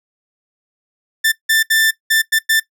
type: tone bursts at uneven times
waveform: sawtooth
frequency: 1776 Hz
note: A6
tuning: 16 cents sharp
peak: -8 dBFS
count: 6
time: 1.24-1.32 / 1.49-1.63 / 1.7-1.91 / 2.1-2.22 / 2.32-2.39 / 2.49-2.6 s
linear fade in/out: 10 ms
effects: noise-tail reverb RT60 0.1 s tail -17 dB re dry